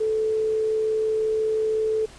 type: tone with amplitude modulation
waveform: sine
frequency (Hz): 436.9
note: A4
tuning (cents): -12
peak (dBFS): -19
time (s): 0-2.06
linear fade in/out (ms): 10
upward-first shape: sine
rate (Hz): 65.7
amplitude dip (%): 25
effects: pink hiss -47 dBFS RMS until 2.18 s + resampled to 22050 Hz